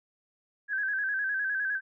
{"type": "tone with vibrato", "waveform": "sine", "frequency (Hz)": 1608, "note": "G6", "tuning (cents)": 44, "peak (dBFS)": -27, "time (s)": [0.68, 1.81], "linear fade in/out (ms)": 50, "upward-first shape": "square", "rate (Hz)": 9.8, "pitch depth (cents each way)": 62, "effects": []}